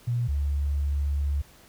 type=tone pair in turn; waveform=sine; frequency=120 / 71.35 Hz; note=B2 / D2; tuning=-49 / -49 cents; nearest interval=major sixth; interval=900 cents; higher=first; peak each=-23 dBFS; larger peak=neither; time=0.07-0.28 / 0.28-1.42 s; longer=second; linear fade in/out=10 ms; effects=pink hiss -54 dBFS RMS until 1.68 s